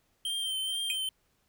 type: tone with vibrato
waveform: square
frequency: 3136 Hz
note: G7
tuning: in tune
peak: -31 dBFS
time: 0.25-1.09 s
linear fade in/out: 2 ms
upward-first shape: triangle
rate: 2.2 Hz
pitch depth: 35 cents each way
type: tone with exponential decay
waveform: square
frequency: 2489 Hz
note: D#7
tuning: in tune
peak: -27 dBFS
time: 0.9-0.98 s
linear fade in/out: 1 ms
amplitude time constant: 16 ms
effects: pink hiss -72 dBFS RMS until 1.48 s